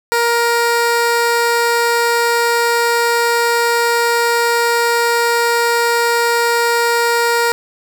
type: tone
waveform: 15% pulse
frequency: 470 Hz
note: A#4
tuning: 14 cents sharp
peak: -6 dBFS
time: 0.12-7.52 s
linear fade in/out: 0 ms
effects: none